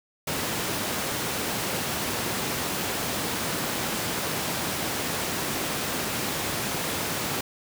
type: high-pass noise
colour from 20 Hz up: pink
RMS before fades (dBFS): -29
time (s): 0.27-7.41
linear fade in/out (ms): 5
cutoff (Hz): 130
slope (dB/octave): 12
effects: none